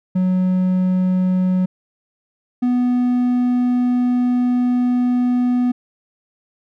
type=tone pair in turn; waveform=triangle; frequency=184.4 / 246.9 Hz; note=F#3 / B3; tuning=-6 / 0 cents; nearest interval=perfect fourth; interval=506 cents; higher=second; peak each=-12 dBFS; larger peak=neither; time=0.15-1.66 / 2.62-5.72 s; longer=second; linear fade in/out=10 ms; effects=none